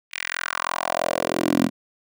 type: tone with high-pass filter sweep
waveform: 10% pulse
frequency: 43.08 Hz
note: F1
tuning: 23 cents flat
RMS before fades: -24 dBFS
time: 0.11-1.7 s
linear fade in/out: 50 ms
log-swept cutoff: 2400 to 230 Hz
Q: 3.1
effects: none